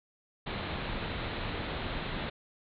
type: low-pass noise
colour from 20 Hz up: pink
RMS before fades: -36 dBFS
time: 0.46-2.3 s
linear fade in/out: 10 ms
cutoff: 4100 Hz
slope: 96 dB/octave
effects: none